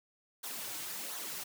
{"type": "noise with flanger", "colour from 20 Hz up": "white", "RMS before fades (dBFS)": -41, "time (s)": [0.43, 1.44], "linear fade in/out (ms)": 10, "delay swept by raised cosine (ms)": [0.38, 4.98], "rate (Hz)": 1.4, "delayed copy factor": -0.6, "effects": ["high-pass 150 Hz 12 dB/octave"]}